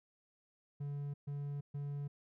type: tone bursts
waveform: triangle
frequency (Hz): 143.1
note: D3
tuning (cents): -45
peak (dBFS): -36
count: 3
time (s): 0.8-2.08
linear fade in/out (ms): 10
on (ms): 340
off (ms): 130
effects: none